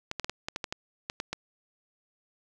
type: clicks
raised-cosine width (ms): 0.2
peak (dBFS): -15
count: 11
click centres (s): 0.114 / 0.197 / 0.245 / 0.296 / 0.485 / 0.561 / 0.642 / 0.725 / 1.099 / 1.201 / 1.33
effects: none